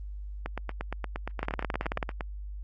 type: two click trains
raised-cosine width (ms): 0.5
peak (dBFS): -18 / -14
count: 16 / 12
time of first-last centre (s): 0.46-2.208 / 1.43-2.028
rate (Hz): 8.58 / 18.4
effects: added 50 Hz sine -36 dBFS peak until 2.63 s + Opus 32 kbps